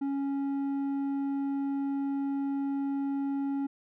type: tone with low-pass filter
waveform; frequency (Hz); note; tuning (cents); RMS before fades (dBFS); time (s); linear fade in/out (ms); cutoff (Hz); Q
square; 277.2; C#4; 0; -31; 0.01-3.67; 10; 660; 0.65
effects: none